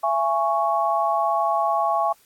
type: chord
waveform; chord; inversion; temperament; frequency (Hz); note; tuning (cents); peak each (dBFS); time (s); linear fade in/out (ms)
sine; C# minor; first; equal with one note detuned; 673.1 / 830.6 / 1108.7; E5 / G#5 / C#6; +36 / 0 / 0; -23; 0.03-2.13; 10
effects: white hiss -58 dBFS RMS until 2.25 s + AAC 64 kbps